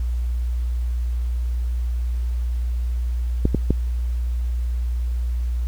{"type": "clicks", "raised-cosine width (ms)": 3, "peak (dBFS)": -5, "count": 3, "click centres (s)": [3.454, 3.547, 3.706], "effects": ["added 60 Hz sine -20 dBFS peak until 5.67 s", "pink hiss -50 dBFS RMS until 5.67 s"]}